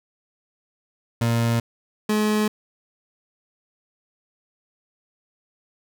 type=tone pair in turn; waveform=30% pulse; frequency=116.54 / 212.7 Hz; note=A#2 / G#3; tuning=0 / +42 cents; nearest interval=minor seventh; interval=1042 cents; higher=second; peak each=-16 dBFS; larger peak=neither; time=1.21-1.6 / 2.09-2.48 s; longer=neither; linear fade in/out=5 ms; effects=none